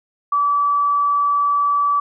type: tone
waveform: sine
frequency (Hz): 1152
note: D6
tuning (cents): -34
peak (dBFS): -14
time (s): 0.32-2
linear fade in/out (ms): 5
effects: none